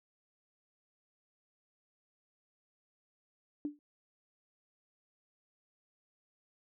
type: tone with exponential decay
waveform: sine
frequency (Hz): 293.7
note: D4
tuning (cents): 0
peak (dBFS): -30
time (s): 3.65-3.79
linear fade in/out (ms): 1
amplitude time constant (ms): 30
effects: none